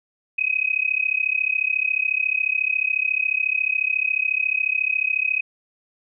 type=tone with amplitude modulation; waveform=sine; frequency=2527 Hz; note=D#7; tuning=26 cents sharp; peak=-15 dBFS; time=0.38-5.41 s; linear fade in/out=10 ms; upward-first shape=sine; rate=34.1 Hz; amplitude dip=95%; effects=none